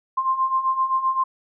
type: beating tone pair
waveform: sine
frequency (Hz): 1046.5 / 1054.2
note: C6 / C6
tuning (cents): 0 / +13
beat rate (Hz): 7.7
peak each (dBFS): -25 / -20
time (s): 0.17-1.24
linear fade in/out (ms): 10
effects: none